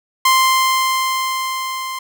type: tone with level ramp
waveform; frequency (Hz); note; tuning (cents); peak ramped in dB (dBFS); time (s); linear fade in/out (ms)
sawtooth; 1046; C6; -1; -6 to -20; 0.25-1.99; 5
effects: none